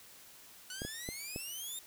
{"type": "exponential sweep", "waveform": "10% pulse", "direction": "up", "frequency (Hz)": [1468, 3700], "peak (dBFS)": -33, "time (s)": [0.7, 1.79], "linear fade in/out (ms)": 2}
{"type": "clicks", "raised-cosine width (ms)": 2, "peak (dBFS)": -26, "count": 4, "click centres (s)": [0.819, 0.85, 1.089, 1.361]}
{"effects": ["white hiss -56 dBFS RMS until 1.86 s"]}